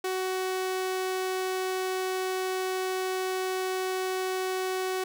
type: tone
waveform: sawtooth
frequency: 373.9 Hz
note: F#4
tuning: 18 cents sharp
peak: -24 dBFS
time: 0.04-5.04 s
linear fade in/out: 5 ms
effects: none